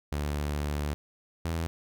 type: tone pair in turn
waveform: sawtooth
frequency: 73.42 / 82.42 Hz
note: D2 / E2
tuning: 0 / 0 cents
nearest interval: major second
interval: 200 cents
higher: second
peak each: -25 dBFS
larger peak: neither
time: 0.12-0.94 / 1.45-1.67 s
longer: first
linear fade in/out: 0 ms
effects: none